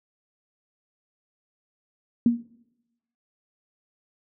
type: tone with exponential decay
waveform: sine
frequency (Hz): 235.9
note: A#3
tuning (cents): +21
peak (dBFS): -12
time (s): 2.26-2.48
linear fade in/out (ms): 2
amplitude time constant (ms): 46
effects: noise-tail reverb RT60 0.9 s tail -20 dB re dry